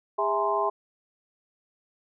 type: tone cluster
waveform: sine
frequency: 406.7 / 655 / 836 / 931 / 1044 Hz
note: G#4 / E5 / G#5 / A#5 / C6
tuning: -36 / -11 / +11 / -2 / -4 cents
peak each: -29 / -29 / -30 / -33 / -27 dBFS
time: 0.18-0.7 s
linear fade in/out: 10 ms
effects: none